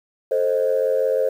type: chord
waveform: sine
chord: A diminished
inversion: none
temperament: equal with one note detuned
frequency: 440 / 526 / 622.3 Hz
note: A4 / C5 / Eb5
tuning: 0 / +9 / 0 cents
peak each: -22 / -18 / -24 dBFS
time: 0.31-1.29 s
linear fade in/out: 5 ms
effects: tanh soft clip ceiling -10 dBFS + 8-bit

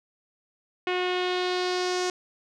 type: tone with low-pass filter sweep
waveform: sawtooth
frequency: 362.8 Hz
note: F#4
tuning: 34 cents flat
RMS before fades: -27 dBFS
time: 0.87-2.1 s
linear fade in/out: 2 ms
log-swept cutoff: 2700 to 6200 Hz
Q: 2.4
effects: none

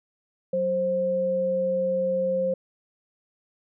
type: tone pair together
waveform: sine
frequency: 186.32 / 527 Hz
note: F#3 / C5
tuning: +12 / +12 cents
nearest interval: octave + tritone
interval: 1800 cents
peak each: -32 / -22 dBFS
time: 0.53-2.54 s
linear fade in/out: 5 ms
effects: none

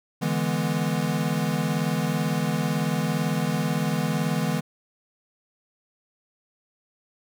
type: chord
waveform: square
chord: E dominant seventh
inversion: third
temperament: equal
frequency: 146.83 / 164.81 / 207.7 / 246.9 Hz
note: D3 / E3 / G#3 / B3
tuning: 0 / 0 / 0 / 0 cents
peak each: -30 / -27 / -30 / -31 dBFS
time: 0.21-4.61 s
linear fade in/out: 20 ms
effects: none

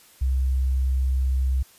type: tone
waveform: sine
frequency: 65.41 Hz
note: C2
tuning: in tune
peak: -19 dBFS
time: 0.21-1.63 s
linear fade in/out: 10 ms
effects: white hiss -53 dBFS RMS until 1.78 s + resampled to 32000 Hz

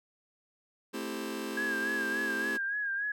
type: chord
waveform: sawtooth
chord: A minor seventh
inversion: none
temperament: just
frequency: 220 / 264 / 330 / 396 Hz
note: A3 / C4 / E4 / G4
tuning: 0 / +16 / +2 / +18 cents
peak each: -36 dBFS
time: 0.93-2.58 s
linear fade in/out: 20 ms
type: tone with vibrato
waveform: sine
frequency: 1636 Hz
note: G#6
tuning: 26 cents flat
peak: -30 dBFS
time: 1.57-3.12 s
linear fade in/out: 5 ms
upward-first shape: sine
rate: 3.5 Hz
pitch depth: 59 cents each way
effects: none

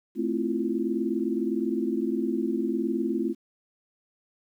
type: chord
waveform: sine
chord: F major seventh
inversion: first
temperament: equal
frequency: 220 / 261.6 / 329.6 / 349.2 Hz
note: A3 / C4 / E4 / F4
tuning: 0 / 0 / 0 / 0 cents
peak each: -30 dBFS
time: 0.15-3.35 s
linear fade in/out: 50 ms
effects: 10-bit

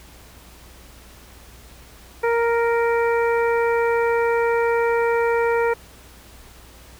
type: harmonic tone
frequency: 466.2 Hz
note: A#4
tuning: in tune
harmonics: 1 / 2 / 3 / 4 / 5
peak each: -18 / -24 / -28 / -30 / -32 dBFS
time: 2.23-5.74 s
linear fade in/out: 10 ms
effects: added 60 Hz sine -47 dBFS peak until 6.99 s + pink hiss -47 dBFS RMS until 6.99 s

